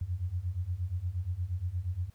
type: beating tone pair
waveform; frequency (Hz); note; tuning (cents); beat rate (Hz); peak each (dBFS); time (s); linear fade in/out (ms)
sine; 84.9 / 93.4; F2 / F#2; -48 / +17; 8.5; -35 / -33; 0.01-2.1; 5
effects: pink hiss -68 dBFS RMS until 2.14 s